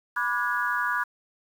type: chord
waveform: sine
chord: G# half-diminished seventh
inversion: first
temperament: equal with one note detuned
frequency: 987.8 / 1174.7 / 1450.4 / 1661.2 Hz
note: B5 / D6 / F#6 / G#6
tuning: 0 / 0 / -35 / 0 cents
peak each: -30 / -31 / -28 / -29 dBFS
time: 0.16-1.04 s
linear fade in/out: 10 ms
effects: 8-bit